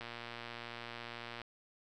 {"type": "click train", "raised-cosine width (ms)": 0.3, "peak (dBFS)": -28, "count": 167, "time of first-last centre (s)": [0.01, 1.417], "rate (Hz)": 118, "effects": []}